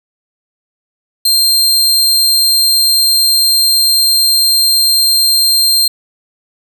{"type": "tone", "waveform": "sawtooth", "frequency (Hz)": 4177, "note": "C8", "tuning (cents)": -4, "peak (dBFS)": -5, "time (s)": [1.25, 5.88], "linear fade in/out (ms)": 5, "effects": []}